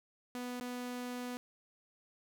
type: tone with dropouts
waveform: sawtooth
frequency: 246.9 Hz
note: B3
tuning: in tune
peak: -35 dBFS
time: 0.35-1.37 s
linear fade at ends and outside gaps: 0 ms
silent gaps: 0.599-0.61 s
effects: none